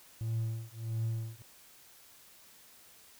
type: tone with tremolo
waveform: triangle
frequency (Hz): 113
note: A2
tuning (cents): +47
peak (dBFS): -26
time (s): 0.21-1.42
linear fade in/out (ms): 0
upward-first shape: triangle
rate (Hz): 1.5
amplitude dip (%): 100
effects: tanh soft clip ceiling -25 dBFS + white hiss -58 dBFS RMS until 3.19 s